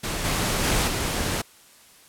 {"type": "noise with level steps", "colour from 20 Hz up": "pink", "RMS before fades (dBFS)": [-28, -24, -22, -26], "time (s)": [0.03, 1.42], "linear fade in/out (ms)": 10, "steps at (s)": [0.24, 0.63, 0.87], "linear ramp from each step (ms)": 10, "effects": ["white hiss -52 dBFS RMS until 2.08 s", "low-pass 12000 Hz 12 dB/octave"]}